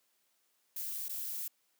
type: noise with dropouts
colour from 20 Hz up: violet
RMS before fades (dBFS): -39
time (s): 0.76-1.48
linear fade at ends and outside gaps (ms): 5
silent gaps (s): 1.084-1.093
effects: white hiss -75 dBFS RMS until 1.79 s + high-pass 200 Hz 12 dB/octave